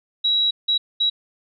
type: tone bursts at uneven times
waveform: sine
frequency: 3877 Hz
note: B7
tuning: 33 cents flat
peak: -16 dBFS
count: 3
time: 0.24-0.51 / 0.68-0.78 / 1-1.1 s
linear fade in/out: 10 ms
effects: none